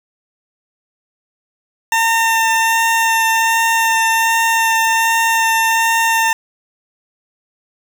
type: tone with vibrato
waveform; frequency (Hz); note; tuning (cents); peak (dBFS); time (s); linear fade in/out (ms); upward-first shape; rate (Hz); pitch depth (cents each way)
20% pulse; 906; A#5; -50; -7; 1.92-6.33; 2; sine; 1.3; 10
effects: 7-bit